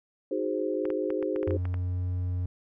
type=chord; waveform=sine; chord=Ab dominant seventh; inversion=second; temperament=equal; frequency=311.1 / 370 / 415.3 / 523.3 Hz; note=Eb4 / Gb4 / Ab4 / C5; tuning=0 / 0 / 0 / 0 cents; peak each=-32 dBFS; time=0.31-1.57 s; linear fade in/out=5 ms
type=clicks; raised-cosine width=0.5 ms; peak=-25 dBFS; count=10; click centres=0.854 / 0.903 / 1.104 / 1.227 / 1.361 / 1.43 / 1.476 / 1.508 / 1.654 / 1.742 s
type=tone; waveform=triangle; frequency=90.1 Hz; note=F#2; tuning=45 cents flat; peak=-25 dBFS; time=1.47-2.46 s; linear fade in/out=5 ms
effects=none